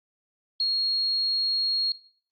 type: tone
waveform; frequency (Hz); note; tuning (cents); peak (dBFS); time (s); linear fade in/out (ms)
sine; 4285; C8; +40; -22; 0.6-1.92; 2
effects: noise-tail reverb RT60 0.5 s tail -17 dB re dry + Opus 48 kbps